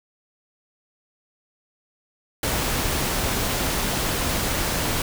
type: noise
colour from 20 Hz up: pink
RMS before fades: -24 dBFS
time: 2.43-5.02 s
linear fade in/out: 2 ms
effects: none